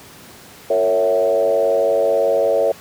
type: tone with frequency modulation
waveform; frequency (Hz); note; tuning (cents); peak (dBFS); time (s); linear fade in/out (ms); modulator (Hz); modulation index
sine; 554.4; C#5; 0; -13; 0.7-2.72; 5; 98.2; 1.2
effects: pink hiss -41 dBFS RMS until 2.8 s + high-pass 100 Hz 12 dB/octave